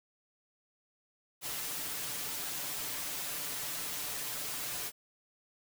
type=noise with comb filter; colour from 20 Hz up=white; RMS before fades=-38 dBFS; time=1.41-4.92 s; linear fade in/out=50 ms; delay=6.8 ms; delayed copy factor=+0.75; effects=none